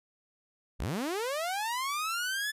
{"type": "linear sweep", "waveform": "sawtooth", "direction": "up", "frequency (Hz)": [30.87, 1744], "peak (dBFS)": -27, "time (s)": [0.79, 2.52], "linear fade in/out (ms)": 20, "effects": ["resampled to 32000 Hz"]}